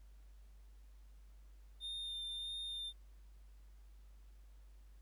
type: tone with vibrato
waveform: triangle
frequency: 3625 Hz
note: A#7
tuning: 49 cents flat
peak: -40 dBFS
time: 1.8-2.93 s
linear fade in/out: 50 ms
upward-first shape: sine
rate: 1.6 Hz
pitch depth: 16 cents each way
effects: added 50 Hz sine -56 dBFS peak until 5.01 s + pink hiss -75 dBFS RMS until 5.01 s